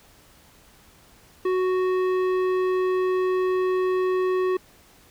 sine tone with tanh clipping, 370 Hz, F#4, in tune, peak -22 dBFS, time 1.45-4.57 s, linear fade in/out 5 ms, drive 13 dB, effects pink hiss -54 dBFS RMS until 5.1 s

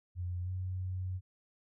sine tone with pitch glide, 89.2 to 92.4 Hz, F2 to F#2, +37 to -2 cents, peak -34 dBFS, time 0.15-1.21 s, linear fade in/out 50 ms, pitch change +61 cents, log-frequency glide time 0.44-0.49 s, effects none

